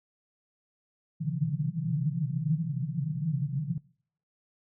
white band-pass noise, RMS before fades -30 dBFS, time 1.2-3.78 s, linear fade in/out 5 ms, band 130 to 170 Hz, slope 96 dB/octave, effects noise-tail reverb RT60 0.6 s tail -23 dB re dry

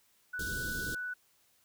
sine tone, 1485 Hz, F#6, 6 cents sharp, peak -35 dBFS, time 0.33-1.14 s, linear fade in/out 10 ms
pink band-stop noise, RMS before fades -40 dBFS, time 0.39-0.95 s, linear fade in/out 5 ms, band 490 to 3400 Hz, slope 48 dB/octave
effects white hiss -69 dBFS RMS until 1.64 s

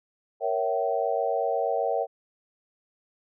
sine chord, A# diminished seventh, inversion none, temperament equal with one note detuned, 466.2 / 554.4 / 659.3 / 765.6 Hz, A#4 / C#5 / E5 / G5, 0 / 0 / 0 / -41 cents, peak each -29 dBFS, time 0.4-2.07 s, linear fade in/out 50 ms, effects none

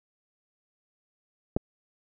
clicks, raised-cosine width 2 ms, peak -11 / -28 dBFS, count 2, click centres 1.565 / 1.57 s, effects none

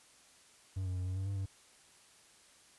triangle tone with pitch steps, 94.8 / 91.9 / 91.4 / 92.9 / 95.8 / 98.9 / 96.6 Hz, F#2 / F#2 / F#2 / F#2 / G2 / G2 / G2, +43 / -11 / -21 / +7 / -39 / +16 / -25 cents, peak -32 dBFS, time 0.76-1.46 s, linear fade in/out 10 ms, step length 100 ms, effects white hiss -62 dBFS RMS until 2.78 s + resampled to 24000 Hz

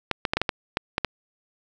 clicks, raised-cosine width 0.3 ms, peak -6 dBFS, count 9, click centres 0.113 / 0.252 / 0.335 / 0.37 / 0.416 / 0.492 / 0.771 / 0.981 / 1.047 s, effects none

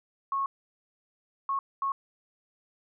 sine tone bursts at uneven times, 1096 Hz, C#6, 20 cents flat, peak -26 dBFS, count 3, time 0.32-0.46 / 1.49-1.59 / 1.82-1.92 s, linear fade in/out 2 ms, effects none

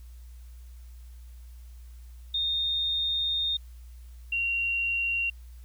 sine tone pair in turn, 3669 / 2756 Hz, A#7 / F7, -28 / -24 cents, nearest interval perfect fourth, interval 496 cents, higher first, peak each -25 dBFS, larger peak neither, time 2.34-3.57 / 4.32-5.3 s, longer first, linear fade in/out 5 ms, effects added 60 Hz sine -43 dBFS peak until 5.64 s + white hiss -63 dBFS RMS until 5.64 s

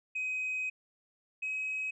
sine tone pair in turn, 2521 / 2544 Hz, D#7 / D#7, +22 / +38 cents, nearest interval unison, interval 16 cents, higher second, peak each -30 / -31 dBFS, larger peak first, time 0.15-0.7 / 1.42-1.91 s, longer first, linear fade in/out 10 ms, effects tanh soft clip ceiling -29 dBFS

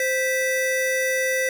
square tone pair together, 520.2 / 1969 Hz, C5 / B6, -10 / -6 cents, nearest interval octave + major seventh, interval 2304 cents, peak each -24 dBFS, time 0-1.49 s, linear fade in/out 2 ms, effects none

